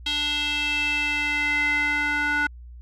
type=tone with band-pass filter sweep; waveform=square; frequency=293.7 Hz; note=D4; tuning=in tune; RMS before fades=-24 dBFS; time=0.06-2.47 s; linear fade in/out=5 ms; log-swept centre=3400 to 1600 Hz; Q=5.2; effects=added 60 Hz sine -39 dBFS peak until 2.81 s